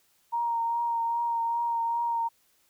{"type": "tone with vibrato", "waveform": "sine", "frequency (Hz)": 932.3, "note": "A#5", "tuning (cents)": 0, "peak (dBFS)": -25, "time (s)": [0.32, 2.29], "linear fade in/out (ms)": 20, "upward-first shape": "triangle", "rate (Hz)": 2.5, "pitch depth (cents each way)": 23, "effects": ["white hiss -67 dBFS RMS until 2.69 s"]}